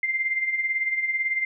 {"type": "tone with tremolo", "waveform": "sine", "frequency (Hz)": 2093, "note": "C7", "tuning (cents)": 0, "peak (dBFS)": -20, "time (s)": [0.03, 1.45], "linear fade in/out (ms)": 2, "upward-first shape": "sine", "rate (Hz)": 18, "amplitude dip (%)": 60, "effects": []}